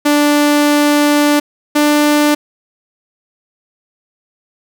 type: tone pair in turn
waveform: sawtooth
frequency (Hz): 293.4 / 296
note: D4 / D4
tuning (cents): -2 / +14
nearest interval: unison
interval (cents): 16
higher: second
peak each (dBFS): -5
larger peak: neither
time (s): 0.05-1.4 / 1.75-2.35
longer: first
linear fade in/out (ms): 10
effects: none